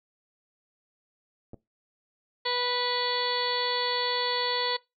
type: clicks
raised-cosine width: 2 ms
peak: -30 dBFS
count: 2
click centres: 1.534 / 1.543 s
type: harmonic tone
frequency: 491.1 Hz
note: B4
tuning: 10 cents flat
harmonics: 1 / 2 / 3 / 4 / 5 / 6 / 7 / 8 / 9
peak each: -32 / -32 / -42 / -34 / -42 / -42 / -34 / -37 / -32 dBFS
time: 2.45-4.77 s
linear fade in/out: 10 ms
effects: noise-tail reverb RT60 0.2 s tail -20 dB re dry